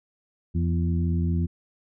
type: harmonic tone with a mistuned harmonic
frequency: 85.1 Hz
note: F2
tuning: 44 cents flat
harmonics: 1 / 2 / 3 / 4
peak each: -23 / -26 / -33 / -37 dBFS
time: 0.54-1.47 s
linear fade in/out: 20 ms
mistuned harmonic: 3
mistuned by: -51 cents
effects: none